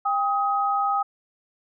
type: tone pair together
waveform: sine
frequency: 799 / 1260 Hz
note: G5 / D#6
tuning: +33 / +21 cents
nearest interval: minor sixth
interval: 788 cents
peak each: -23 dBFS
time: 0.05-1.03 s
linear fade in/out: 10 ms
effects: none